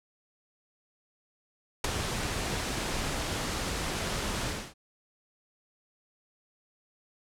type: noise with ADSR envelope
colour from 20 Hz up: pink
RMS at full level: -24 dBFS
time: 1.84-4.74 s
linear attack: 4 ms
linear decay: 16 ms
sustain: -8 dB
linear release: 270 ms
effects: low-pass 9000 Hz 12 dB/octave